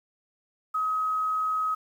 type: tone with quantisation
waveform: sine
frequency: 1269 Hz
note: D#6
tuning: 34 cents sharp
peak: -24 dBFS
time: 0.74-1.75 s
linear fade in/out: 10 ms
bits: 9
effects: none